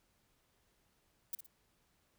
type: noise with echo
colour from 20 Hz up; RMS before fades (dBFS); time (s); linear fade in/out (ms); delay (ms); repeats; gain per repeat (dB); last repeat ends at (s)
violet; -39; 1.33-1.35; 2; 57; 2; -9; 1.464
effects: pink hiss -75 dBFS RMS until 2.18 s